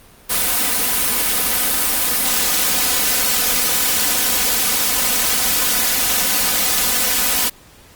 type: noise with comb filter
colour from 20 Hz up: white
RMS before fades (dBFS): -17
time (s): 0.29-7.5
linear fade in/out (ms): 20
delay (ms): 4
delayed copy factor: +0.9
effects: pink hiss -46 dBFS RMS until 7.95 s + Opus 32 kbps